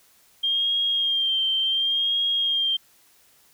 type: tone with vibrato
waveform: sine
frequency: 3200 Hz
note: G7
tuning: 35 cents sharp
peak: -20 dBFS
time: 0.43-2.77 s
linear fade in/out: 10 ms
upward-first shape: sine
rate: 0.69 Hz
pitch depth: 38 cents each way
effects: white hiss -58 dBFS RMS until 3.53 s